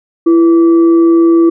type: tone with frequency modulation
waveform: sine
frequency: 334.2 Hz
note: E4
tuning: 24 cents sharp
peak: -4 dBFS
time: 0.26-1.5 s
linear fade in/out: 10 ms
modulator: 822 Hz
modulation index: 0.21
effects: none